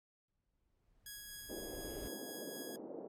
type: noise with exponential growth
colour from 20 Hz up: brown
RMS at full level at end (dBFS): -46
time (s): 0.28-2.08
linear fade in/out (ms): 5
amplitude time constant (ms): 390
type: tone with tremolo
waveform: 5% pulse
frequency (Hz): 1661.2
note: G#6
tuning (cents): 0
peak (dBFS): -35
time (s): 1.06-2.76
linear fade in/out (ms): 2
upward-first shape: sine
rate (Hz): 4.1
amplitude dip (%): 25
type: band-pass noise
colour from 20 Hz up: pink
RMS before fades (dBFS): -47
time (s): 1.49-3.08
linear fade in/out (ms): 10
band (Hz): 260 to 600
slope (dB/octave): 24
effects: MP3 64 kbps